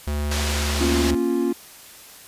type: tone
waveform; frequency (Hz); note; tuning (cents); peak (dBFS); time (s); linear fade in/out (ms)
square; 73.5; D2; +2; -23; 0.07-1.15; 5
type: band-pass noise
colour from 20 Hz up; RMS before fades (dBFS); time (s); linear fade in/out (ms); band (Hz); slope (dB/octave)
white; -28; 0.31-1.11; 5; 190 to 5700; 12
type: chord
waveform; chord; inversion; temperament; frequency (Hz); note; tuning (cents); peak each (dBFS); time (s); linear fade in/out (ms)
triangle; Bb minor; none; equal with one note detuned; 235.9 / 277.2 / 349.2; Bb3 / Db4 / F4; +21 / 0 / 0; -23 / -22 / -20; 0.8-1.53; 10
effects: white hiss -44 dBFS RMS until 2.27 s + resampled to 32000 Hz